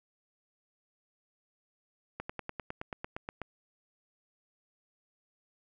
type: slowing click train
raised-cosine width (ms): 0.5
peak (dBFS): -22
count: 12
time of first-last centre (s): 2.2-3.417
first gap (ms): 95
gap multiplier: 1.03
effects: none